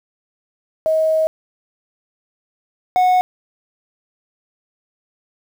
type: tone pair in turn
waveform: sine / triangle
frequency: 634 / 733.4 Hz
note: D#5 / F#5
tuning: +32 / -15 cents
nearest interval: minor third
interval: 253 cents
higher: second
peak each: -13 / -9 dBFS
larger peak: second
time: 0.86-1.27 / 2.96-3.21 s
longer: first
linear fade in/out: 0 ms
effects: 7-bit